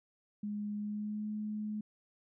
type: tone with pitch glide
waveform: sine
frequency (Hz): 207.7 to 212.2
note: G#3 to G#3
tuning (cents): 0 to +38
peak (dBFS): -35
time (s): 0.43-1.81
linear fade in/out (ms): 5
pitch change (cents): +38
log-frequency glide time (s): 0.76-1.28
effects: none